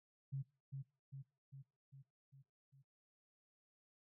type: tone with echo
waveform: sine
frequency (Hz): 136.4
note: C#3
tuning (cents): -28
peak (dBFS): -39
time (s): 0.32-0.43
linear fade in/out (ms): 20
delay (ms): 400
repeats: 6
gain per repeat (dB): -4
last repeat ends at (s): 2.83
effects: noise-tail reverb RT60 0.3 s tail -21 dB re dry